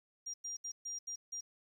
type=tone bursts at uneven times; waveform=sine; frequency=5700 Hz; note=F8; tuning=34 cents sharp; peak=-39 dBFS; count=6; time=0.26-0.34 / 0.44-0.57 / 0.64-0.72 / 0.85-0.99 / 1.07-1.16 / 1.32-1.41 s; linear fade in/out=10 ms; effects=11-bit